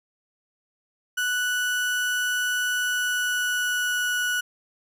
35% pulse tone with pitch glide, 1480 to 1470.6 Hz, F#6 to F#6, 0 to -11 cents, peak -21 dBFS, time 1.17-4.41 s, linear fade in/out 10 ms, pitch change -11 cents, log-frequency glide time 2.73-4.09 s, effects none

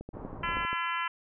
click train, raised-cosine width 2 ms, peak -27 dBFS, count 10, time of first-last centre 0.01-0.73 s, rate 12.5 Hz
pink low-pass noise, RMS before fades -42 dBFS, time 0.13-0.65 s, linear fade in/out 10 ms, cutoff 1100 Hz, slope 24 dB/octave
harmonic tone, 338.6 Hz, E4, 46 cents sharp, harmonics 3 / 4 / 5 / 6 / 7 / 8 / 9, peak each -33 / -35 / -37 / -39 / -40 / -41 / -42 dBFS, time 0.43-1.08 s, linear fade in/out 5 ms
effects none

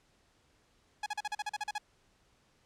sawtooth tone bursts, 837 Hz, G#5, 13 cents sharp, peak -29 dBFS, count 11, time 1.03-1.782 s, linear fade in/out 5 ms, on 32 ms, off 40 ms, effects pink hiss -69 dBFS RMS until 2.65 s + low-pass 8000 Hz 12 dB/octave

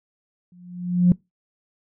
sine tone with exponential growth, 177.9 Hz, F3, 32 cents sharp, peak -8 dBFS, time 0.52-1.12 s, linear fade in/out 2 ms, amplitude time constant 130 ms, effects noise-tail reverb RT60 0.2 s tail -24 dB re dry + tanh soft clip ceiling -6 dBFS

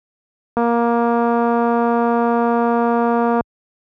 click train, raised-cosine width 1 ms, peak -5 dBFS, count 668, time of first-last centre 0.57-3.408 s, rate 235 Hz, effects high-pass 60 Hz 12 dB/octave

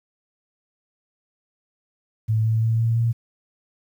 sine tone with pitch steps, 110 / 111.47 / 112.96 / 114.47 / 116 Hz, A2 / A2 / A2 / A#2 / A#2, 0 / +23 / +46 / -31 / -8 cents, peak -17 dBFS, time 2.28-3.13 s, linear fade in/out 20 ms, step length 170 ms, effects 9-bit

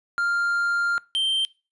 triangle tone pair in turn, 1396.9 / 3136 Hz, F6 / G7, 0 / 0 cents, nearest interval octave + major second, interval 1400 cents, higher second, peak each -19 dBFS, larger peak neither, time 0.18-0.98 / 1.15-1.45 s, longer first, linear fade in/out 0 ms, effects noise-tail reverb RT60 0.3 s tail -22 dB re dry + resampled to 24000 Hz

